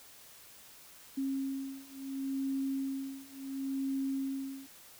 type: beating tone pair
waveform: sine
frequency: 270 / 270.71 Hz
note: C#4 / C#4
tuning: -45 / -41 cents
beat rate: 0.71 Hz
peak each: -37 / -36 dBFS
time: 1.17-4.67 s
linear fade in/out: 10 ms
effects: white hiss -55 dBFS RMS until 4.99 s

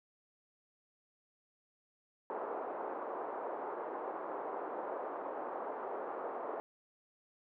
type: band-pass noise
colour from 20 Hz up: pink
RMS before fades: -41 dBFS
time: 2.3-6.6 s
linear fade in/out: 0 ms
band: 390 to 1100 Hz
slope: 24 dB/octave
effects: none

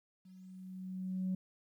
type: tone with level ramp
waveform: sine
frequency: 186.4 Hz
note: F#3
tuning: 13 cents sharp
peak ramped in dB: -54 to -30 dBFS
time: 0.25-1.35 s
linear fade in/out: 5 ms
effects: tanh soft clip ceiling -29 dBFS + 12-bit

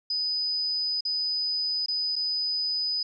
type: tone with dropouts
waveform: sine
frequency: 4991 Hz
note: D#8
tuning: 5 cents sharp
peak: -25 dBFS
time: 0.1-3.03 s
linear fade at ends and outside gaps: 5 ms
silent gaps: 1.008-1.051 / 1.861-1.883 / 2.157-2.162 s
effects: none

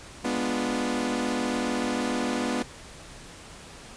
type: chord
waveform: sawtooth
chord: G# diminished seventh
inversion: none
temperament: equal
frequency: 207.7 / 246.9 / 293.7 / 349.2 Hz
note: G#3 / B3 / D4 / F4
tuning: 0 / 0 / 0 / 0 cents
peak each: -30 / -24 / -29 / -30 dBFS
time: 0.24-2.63 s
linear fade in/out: 10 ms
effects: pink hiss -45 dBFS RMS until 3.96 s + resampled to 22050 Hz

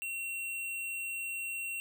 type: tone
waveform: square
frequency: 2731 Hz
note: F7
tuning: 39 cents flat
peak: -36 dBFS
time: 0.02-1.8 s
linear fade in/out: 0 ms
effects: none

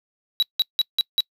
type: tone bursts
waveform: triangle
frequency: 3900 Hz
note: B7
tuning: 23 cents flat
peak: -14 dBFS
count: 5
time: 0.4-1.205 s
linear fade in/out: 0 ms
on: 25 ms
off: 170 ms
effects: noise-tail reverb RT60 0.1 s tail -26 dB re dry

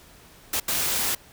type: noise bursts at uneven times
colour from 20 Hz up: white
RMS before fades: -25 dBFS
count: 2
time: 0.53-0.6 / 0.68-1.15 s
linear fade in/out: 5 ms
effects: pink hiss -51 dBFS RMS until 1.32 s

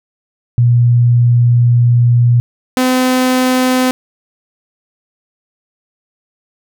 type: tone pair in turn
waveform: sine / sawtooth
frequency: 120.3 / 255.4 Hz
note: B2 / C4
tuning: -45 / -42 cents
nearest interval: octave + minor second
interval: 1303 cents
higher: second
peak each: -6 dBFS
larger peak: neither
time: 0.58-2.4 / 2.77-3.91 s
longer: first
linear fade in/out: 0 ms
effects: none

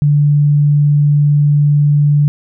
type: tone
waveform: sine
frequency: 146.3 Hz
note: D3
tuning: 6 cents flat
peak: -7 dBFS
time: 0.02-2.28 s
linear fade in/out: 0 ms
effects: none

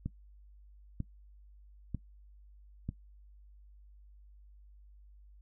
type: click train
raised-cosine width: 5 ms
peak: -23 dBFS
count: 4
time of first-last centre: 0.06-2.89 s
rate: 1.06 Hz
effects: noise-tail reverb RT60 0.1 s tail -17 dB re dry + added 50 Hz sine -54 dBFS peak until 5.41 s

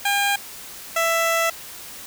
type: tone pair in turn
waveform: 15% pulse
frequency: 805 / 663.2 Hz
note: G5 / E5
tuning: +46 / +10 cents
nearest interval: minor third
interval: 336 cents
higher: first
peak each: -12 dBFS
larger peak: neither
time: 0.05-0.36 / 0.96-1.5 s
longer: second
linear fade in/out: 5 ms
effects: white hiss -38 dBFS RMS until 2.06 s

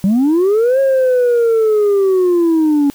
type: linear two-way sweep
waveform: sine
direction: up then down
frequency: 183.1 to 546 to 279.3 Hz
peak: -7 dBFS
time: 0.04-2.9 s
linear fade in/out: 0 ms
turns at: 0.8 s
effects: tanh soft clip ceiling -8 dBFS + white hiss -43 dBFS RMS until 2.94 s

